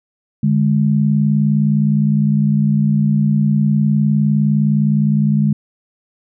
sine tone pair together, 148.02 / 207.7 Hz, D3 / G#3, +14 / 0 cents, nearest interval tritone, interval 586 cents, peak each -14 dBFS, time 0.43-5.53 s, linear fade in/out 5 ms, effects none

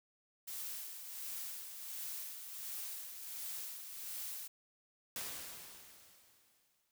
blue noise with tremolo, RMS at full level -43 dBFS, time 0.47-4.48 s, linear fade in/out 10 ms, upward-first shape sine, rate 1.4 Hz, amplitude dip 50%
white noise with exponential decay, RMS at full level -41 dBFS, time 5.16-6.91 s, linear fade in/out 1 ms, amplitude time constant 380 ms
effects none

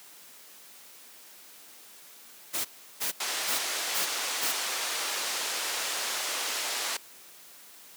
white noise bursts, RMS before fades -30 dBFS, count 5, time 2.53-4.53 s, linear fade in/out 20 ms, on 120 ms, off 350 ms
white band-pass noise, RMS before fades -32 dBFS, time 3.2-6.97 s, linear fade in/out 5 ms, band 440 to 7000 Hz, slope 12 dB/octave
effects white hiss -51 dBFS RMS until 7.96 s + high-pass 200 Hz 12 dB/octave

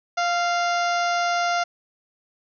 harmonic tone with a mistuned harmonic, 698.5 Hz, F5, in tune, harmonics 1 / 2 / 3 / 4 / 5 / 6 / 7 / 8 / 9, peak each -22 / -25 / -32 / -36 / -38 / -39 / -37 / -38 / -40 dBFS, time 0.17-1.64 s, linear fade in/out 10 ms, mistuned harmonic 2, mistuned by -18 cents, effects none

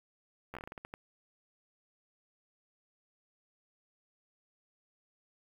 slowing click train, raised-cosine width 0.5 ms, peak -28 dBFS, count 11, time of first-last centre 0.54-0.939 s, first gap 12 ms, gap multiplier 1.25, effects 9-bit

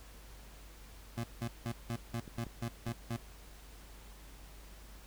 25% pulse tone bursts, 116.8 Hz, A#2, 4 cents sharp, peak -31 dBFS, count 9, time 1.17-3.169 s, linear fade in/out 10 ms, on 71 ms, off 170 ms
clicks, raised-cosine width 3 ms, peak -34 dBFS, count 3, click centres 2.278 / 2.467 / 2.886 s
effects added 50 Hz sine -52 dBFS peak until 5.06 s + pink hiss -57 dBFS RMS until 5.06 s

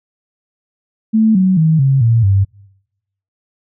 sine tone with pitch steps, 220 / 187.15 / 159.2 / 135.43 / 115.2 / 98 Hz, A3 / F#3 / D#3 / C#3 / A#2 / G2, 0 / +20 / +40 / -40 / -20 / 0 cents, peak -8 dBFS, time 1.13-2.45 s, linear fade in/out 20 ms, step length 220 ms, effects noise-tail reverb RT60 0.9 s tail -26 dB re dry

